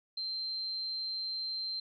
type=tone; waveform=sine; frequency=4134 Hz; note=C8; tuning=22 cents flat; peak=-34 dBFS; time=0.17-1.8 s; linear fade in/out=5 ms; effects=none